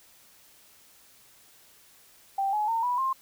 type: tone with pitch steps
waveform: sine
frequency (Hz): 784 / 845.1 / 911 / 982.1 / 1058.7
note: G5 / G#5 / A#5 / B5 / C6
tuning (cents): 0 / +30 / -40 / -10 / +20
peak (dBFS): -24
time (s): 2.38-3.13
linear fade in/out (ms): 5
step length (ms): 150
effects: white hiss -57 dBFS RMS until 3.21 s